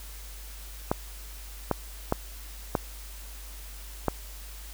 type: clicks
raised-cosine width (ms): 1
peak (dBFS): -9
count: 5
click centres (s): 0.915 / 1.713 / 2.124 / 2.752 / 4.083
effects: added 50 Hz sine -41 dBFS peak until 4.73 s + white hiss -47 dBFS RMS until 4.73 s